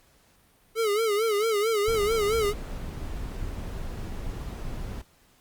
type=tone with vibrato; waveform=square; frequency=430.2 Hz; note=A4; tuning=39 cents flat; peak=-23 dBFS; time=0.75-2.54 s; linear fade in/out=50 ms; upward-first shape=sine; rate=4.5 Hz; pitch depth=110 cents each way
type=noise; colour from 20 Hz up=brown; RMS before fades=-34 dBFS; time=1.87-5.02 s; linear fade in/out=10 ms
effects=pink hiss -61 dBFS RMS until 5.4 s + Opus 48 kbps